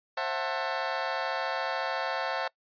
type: chord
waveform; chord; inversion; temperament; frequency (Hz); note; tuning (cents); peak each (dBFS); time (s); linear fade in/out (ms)
25% pulse; F# half-diminished seventh; second; just; 532.8 / 666 / 740 / 888; C5 / E5 / F#5 / A5; +31 / +18 / 0 / +16; -31; 0.17-2.48; 5
effects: noise-tail reverb RT60 0.1 s tail -24 dB re dry + resampled to 11025 Hz